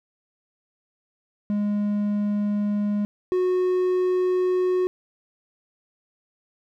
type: tone pair in turn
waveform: triangle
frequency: 206.5 / 366.1 Hz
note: G#3 / F#4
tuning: -10 / -18 cents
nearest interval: minor seventh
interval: 992 cents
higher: second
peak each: -19 / -17 dBFS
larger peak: second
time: 1.5-3.05 / 3.32-4.87 s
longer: neither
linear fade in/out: 0 ms
effects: none